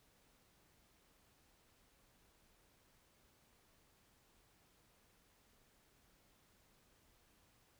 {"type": "silence", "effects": ["pink hiss -72 dBFS RMS until 7.79 s"]}